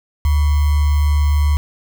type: tone with sample-and-hold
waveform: sine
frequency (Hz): 73.6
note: D2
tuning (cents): +4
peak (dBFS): -11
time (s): 0.25-1.57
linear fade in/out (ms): 0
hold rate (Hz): 1050
effects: none